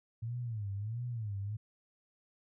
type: tone with vibrato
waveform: sine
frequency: 110 Hz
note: A2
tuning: in tune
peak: -35 dBFS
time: 0.22-1.57 s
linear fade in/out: 10 ms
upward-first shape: sine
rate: 1.5 Hz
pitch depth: 190 cents each way
effects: none